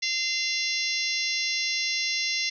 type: harmonic tone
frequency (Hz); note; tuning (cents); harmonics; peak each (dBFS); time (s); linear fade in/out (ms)
690; F5; -21; 3 / 4 / 5 / 6 / 7 / 8 / 9; -30 / -34 / -35 / -33 / -34 / -31 / -36; 0.02-2.5; 10
effects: none